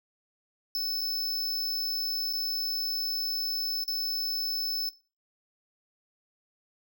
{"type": "tone with dropouts", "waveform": "square", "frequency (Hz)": 5260, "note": "E8", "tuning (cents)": -5, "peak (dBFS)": -28, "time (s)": [0.75, 4.89], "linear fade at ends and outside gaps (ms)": 1, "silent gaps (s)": [[1.01, 1.014], [2.328, 2.334], [3.838, 3.879]], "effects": ["noise-tail reverb RT60 0.3 s tail -17 dB re dry"]}